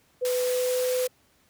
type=tone with pitch glide; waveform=sine; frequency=499.9 to 504.5 Hz; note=B4 to B4; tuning=+21 to +37 cents; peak=-23 dBFS; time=0.21-1.08 s; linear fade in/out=20 ms; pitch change=+16 cents; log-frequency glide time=0.43-0.93 s
type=band-pass noise; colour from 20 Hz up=white; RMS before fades=-35 dBFS; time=0.25-1.07 s; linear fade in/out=0 ms; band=850 to 15000 Hz; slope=12 dB/octave
effects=pink hiss -63 dBFS RMS until 1.49 s + high-pass 60 Hz 12 dB/octave